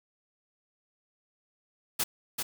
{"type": "noise with echo", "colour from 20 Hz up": "white", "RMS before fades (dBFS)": -28, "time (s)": [1.99, 2.04], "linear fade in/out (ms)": 10, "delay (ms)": 390, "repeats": 1, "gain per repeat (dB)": -4, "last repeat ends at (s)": 2.43, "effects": []}